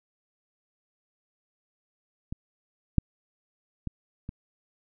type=clicks; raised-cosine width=5 ms; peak=-21 / -7 / -19 / -23 dBFS; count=4; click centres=2.325 / 2.983 / 3.873 / 4.291 s; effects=none